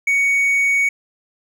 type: tone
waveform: triangle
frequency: 2235 Hz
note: C#7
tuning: 14 cents sharp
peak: -12 dBFS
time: 0.07-0.89 s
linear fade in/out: 5 ms
effects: none